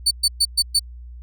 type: tone bursts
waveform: 30% pulse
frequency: 4514 Hz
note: C#8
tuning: 31 cents sharp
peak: -11 dBFS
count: 5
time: 0.06-0.795 s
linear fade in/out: 10 ms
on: 51 ms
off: 120 ms
effects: added 60 Hz sine -35 dBFS peak until 1.22 s